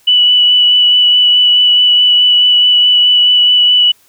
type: tone with vibrato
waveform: sine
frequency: 2960 Hz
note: F#7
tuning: in tune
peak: -5 dBFS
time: 0.07-3.92 s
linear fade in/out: 10 ms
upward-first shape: sine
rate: 4.7 Hz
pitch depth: 12 cents each way
effects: white hiss -50 dBFS RMS until 4.08 s